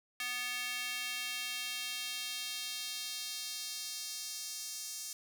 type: tone with high-pass filter sweep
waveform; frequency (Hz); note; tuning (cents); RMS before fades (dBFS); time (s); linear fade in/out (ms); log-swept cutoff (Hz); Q
square; 246.9; B3; 0; -40; 0.2-5.13; 2; 2100 to 6100; 1.6
effects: none